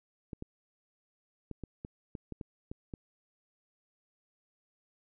clicks, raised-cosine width 3 ms, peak -27 dBFS, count 10, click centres 0.332 / 0.424 / 1.513 / 1.637 / 1.849 / 2.152 / 2.323 / 2.412 / 2.715 / 2.938 s, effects none

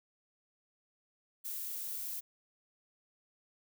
violet noise, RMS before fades -40 dBFS, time 1.44-2.21 s, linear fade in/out 20 ms, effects none

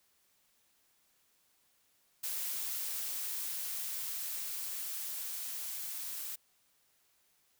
blue noise with level ramp, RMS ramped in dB -37 to -41 dBFS, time 2.23-6.36 s, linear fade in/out 10 ms, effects white hiss -72 dBFS RMS until 7.59 s

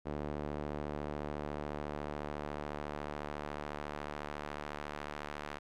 sawtooth tone with band-pass filter sweep, 74 Hz, D2, 14 cents sharp, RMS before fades -41 dBFS, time 0.05-5.59 s, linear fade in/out 20 ms, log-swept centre 460 to 1400 Hz, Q 0.71, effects none

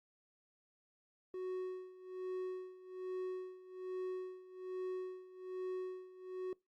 triangle tone with tremolo, 370 Hz, F#4, in tune, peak -35 dBFS, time 1.34-6.53 s, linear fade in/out 2 ms, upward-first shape sine, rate 1.2 Hz, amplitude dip 85%, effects noise-tail reverb RT60 0.2 s tail -23 dB re dry + Opus 48 kbps

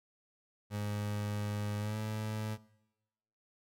30% pulse tone with pitch glide, 103.83 to 107.99 Hz, G#2 to A2, 0 to -32 cents, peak -32 dBFS, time 0.7-2.58 s, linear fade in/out 50 ms, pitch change +68 cents, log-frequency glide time 1.79-1.97 s, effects noise-tail reverb RT60 1.0 s tail -21 dB re dry

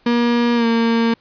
35% pulse tone with pitch glide, 238 to 229.9 Hz, A#3 to A#3, +36 to -24 cents, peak -12 dBFS, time 0.06-1.14 s, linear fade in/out 5 ms, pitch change -60 cents, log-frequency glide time 0.55-0.66 s, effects pink hiss -56 dBFS RMS until 1.2 s + resampled to 11025 Hz

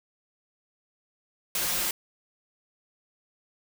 white noise with comb filter, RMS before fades -28 dBFS, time 1.55-1.91 s, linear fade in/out 2 ms, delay 5.6 ms, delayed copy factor +0.75, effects none

